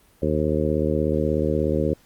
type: harmonic tone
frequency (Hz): 76.6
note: D#2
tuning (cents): -27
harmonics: 1 / 2 / 3 / 4 / 5 / 6 / 7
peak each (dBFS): -27 / -27 / -27 / -27 / -27 / -27 / -27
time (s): 0.22-1.94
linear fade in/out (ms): 5
effects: pink hiss -57 dBFS RMS until 2.05 s + Opus 24 kbps